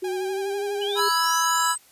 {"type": "tone with pitch glide", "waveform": "sine", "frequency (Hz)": [370, 405.8], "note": ["F#4", "G#4"], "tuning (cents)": [0, -40], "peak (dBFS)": -25, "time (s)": [0.02, 1.09], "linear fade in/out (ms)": 10, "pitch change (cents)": 160, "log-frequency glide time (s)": [0.14, 0.63]}
{"type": "tone with vibrato", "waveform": "sawtooth", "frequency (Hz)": 803, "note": "G5", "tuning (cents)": 41, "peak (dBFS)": -29, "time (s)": [0.04, 1], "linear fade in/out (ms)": 5, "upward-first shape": "sine", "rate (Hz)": 12, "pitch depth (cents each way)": 49}
{"type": "linear sweep", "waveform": "sine", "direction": "up", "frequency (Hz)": [2899, 8330], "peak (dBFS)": -28, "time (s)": [0.81, 1.78], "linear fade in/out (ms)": 10}
{"type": "chord", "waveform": "square", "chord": "E major", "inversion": "second", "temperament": "equal", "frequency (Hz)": [987.8, 1318.5, 1661.2], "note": ["B5", "E6", "G#6"], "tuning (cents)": [0, 0, 0], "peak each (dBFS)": [-24, -25, -28], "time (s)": [0.95, 1.76], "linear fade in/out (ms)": 50}
{"effects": ["white hiss -55 dBFS RMS until 1.91 s", "resampled to 32000 Hz"]}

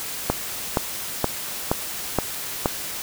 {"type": "click train", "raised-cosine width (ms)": 1, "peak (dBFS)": -4, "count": 6, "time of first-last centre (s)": [0.3, 2.658], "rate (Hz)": 2.12, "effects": ["white hiss -31 dBFS RMS until 3.02 s"]}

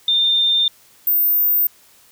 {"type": "tone pair in turn", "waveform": "sine", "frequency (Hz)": [3609, 14549], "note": ["A7", "A#9"], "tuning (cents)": [43, -43], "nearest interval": "2 octaves", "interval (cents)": 2414, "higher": "second", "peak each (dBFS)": -13, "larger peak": "neither", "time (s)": [[0.08, 0.68], [1.07, 1.67]], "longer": "neither", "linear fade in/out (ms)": 2, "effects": ["white hiss -51 dBFS RMS until 2.11 s"]}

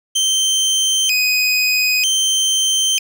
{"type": "tone with vibrato", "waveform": "25% pulse", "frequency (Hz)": 2794, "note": "F7", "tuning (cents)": 0, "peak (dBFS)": -10, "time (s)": [0.15, 2.99], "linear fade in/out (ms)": 10, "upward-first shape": "square", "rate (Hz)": 0.53, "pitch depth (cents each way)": 190, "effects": []}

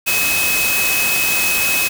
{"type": "tone in noise", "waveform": "sine", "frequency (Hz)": 2555, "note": "D#7", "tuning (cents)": 45, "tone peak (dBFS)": -17, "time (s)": [0.06, 1.89], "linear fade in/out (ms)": 20, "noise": "white", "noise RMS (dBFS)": -19, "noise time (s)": [0.06, 1.89], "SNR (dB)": -1, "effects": []}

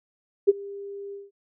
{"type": "tone with ADSR envelope", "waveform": "sine", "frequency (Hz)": 400, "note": "G4", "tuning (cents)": 35, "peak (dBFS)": -10, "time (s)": [0.47, 1.31], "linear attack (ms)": 21, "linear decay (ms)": 27, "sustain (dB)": -24, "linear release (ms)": 180, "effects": []}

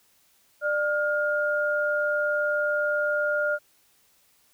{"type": "tone pair together", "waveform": "sine", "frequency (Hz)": [595.4, 1416], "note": ["D5", "F6"], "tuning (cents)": [24, 23], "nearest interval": "octave + minor third", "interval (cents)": 1499, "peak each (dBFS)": -25, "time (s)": [0.61, 3.59], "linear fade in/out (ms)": 50, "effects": ["white hiss -63 dBFS RMS until 4.53 s"]}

